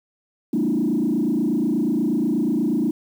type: tone with frequency modulation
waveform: sine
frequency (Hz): 264.7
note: C4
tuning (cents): +20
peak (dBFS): -17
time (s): 0.53-2.91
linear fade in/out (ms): 5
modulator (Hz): 28.3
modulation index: 2.4
effects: tanh soft clip ceiling -13 dBFS + 8-bit